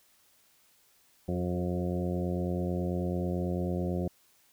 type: harmonic tone with a mistuned harmonic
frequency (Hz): 89.1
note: F2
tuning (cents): +35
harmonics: 1 / 2 / 3 / 4 / 5 / 6 / 7 / 8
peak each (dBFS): -34 / -32 / -40 / -36 / -43 / -39 / -44 / -45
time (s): 1.28-4.08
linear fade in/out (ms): 5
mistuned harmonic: 5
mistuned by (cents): -19
effects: white hiss -65 dBFS RMS until 4.52 s